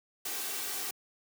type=noise with comb filter; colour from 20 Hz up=white; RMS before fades=-36 dBFS; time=0.25-0.91 s; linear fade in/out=5 ms; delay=2.6 ms; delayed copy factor=+0.55; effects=high-pass 200 Hz 12 dB/octave